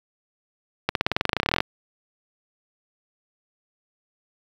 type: accelerating click train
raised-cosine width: 0.3 ms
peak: -4 dBFS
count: 20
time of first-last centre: 0.89-1.604 s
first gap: 62 ms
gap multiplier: 0.94
effects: high-pass 60 Hz 12 dB/octave + 7-bit